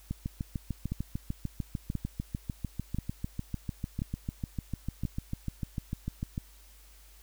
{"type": "two click trains", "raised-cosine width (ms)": 5, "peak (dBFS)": [-20, -19], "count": [43, 5], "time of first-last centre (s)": [[0.11, 6.379], [0.92, 5.052]], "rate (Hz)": [6.7, 0.968], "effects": ["added 50 Hz sine -54 dBFS peak until 7.22 s", "white hiss -59 dBFS RMS until 7.22 s"]}